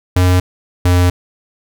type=tone pair in turn; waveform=square; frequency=90.7 / 89.14 Hz; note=F#2 / F2; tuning=-34 / +36 cents; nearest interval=unison; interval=30 cents; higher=first; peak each=-9 dBFS; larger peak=neither; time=0.16-0.4 / 0.85-1.1 s; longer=second; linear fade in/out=5 ms; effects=none